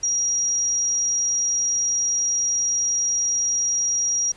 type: tone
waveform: sine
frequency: 5710 Hz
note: F8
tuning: 37 cents sharp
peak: -19 dBFS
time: 0.03-4.32 s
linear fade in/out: 5 ms
effects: pink hiss -50 dBFS RMS until 4.36 s + resampled to 22050 Hz